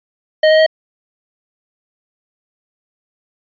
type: tone with pitch steps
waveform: square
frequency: 622.3 / 627.7 / 633.2 Hz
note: D#5 / D#5 / D#5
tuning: 0 / +15 / +30 cents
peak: -8 dBFS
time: 0.43-0.664 s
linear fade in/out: 5 ms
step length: 78 ms
effects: resampled to 11025 Hz